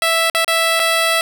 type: tone with dropouts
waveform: 10% pulse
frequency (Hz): 659.3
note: E5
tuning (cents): 0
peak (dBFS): -5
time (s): 0.02-1.21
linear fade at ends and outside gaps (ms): 1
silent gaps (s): 0.299-0.348 / 0.446-0.479 / 0.795-0.799
effects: none